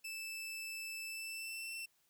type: tone with pitch glide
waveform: sawtooth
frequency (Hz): 2637 to 2688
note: E7 to E7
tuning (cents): 0 to +33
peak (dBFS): -39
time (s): 0.04-1.86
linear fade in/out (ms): 10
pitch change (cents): +33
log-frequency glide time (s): 1.06-1.74
effects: white hiss -75 dBFS RMS until 2.09 s